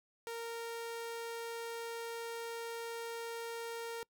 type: tone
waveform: sawtooth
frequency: 462.9 Hz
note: A#4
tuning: 12 cents flat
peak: -36 dBFS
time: 0.27-4.03 s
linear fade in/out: 0 ms
effects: noise-tail reverb RT60 0.1 s tail -25 dB re dry